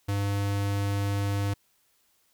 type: tone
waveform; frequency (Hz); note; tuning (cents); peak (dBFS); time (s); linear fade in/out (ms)
square; 100.4; G2; +42; -26; 0.08-1.54; 10
effects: white hiss -68 dBFS RMS until 2.33 s